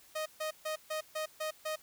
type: tone bursts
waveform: sawtooth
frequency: 622.3 Hz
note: D#5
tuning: in tune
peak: -30 dBFS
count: 7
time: 0.15-1.76 s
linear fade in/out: 10 ms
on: 110 ms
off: 140 ms
effects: white hiss -60 dBFS RMS until 1.82 s